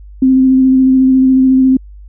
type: tone with vibrato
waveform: sine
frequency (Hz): 261.6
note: C4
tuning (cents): 0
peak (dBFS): -5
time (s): 0.22-1.77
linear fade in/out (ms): 5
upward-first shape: square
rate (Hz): 14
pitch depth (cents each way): 12
effects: added 50 Hz sine -31 dBFS peak until 2.08 s